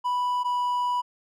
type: tone pair in turn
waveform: triangle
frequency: 987 / 982.8 Hz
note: B5 / B5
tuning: -1 / -9 cents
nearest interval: unison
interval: 8 cents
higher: first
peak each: -21 dBFS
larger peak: neither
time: 0.04-0.44 / 0.44-1.02 s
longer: second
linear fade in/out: 20 ms
effects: none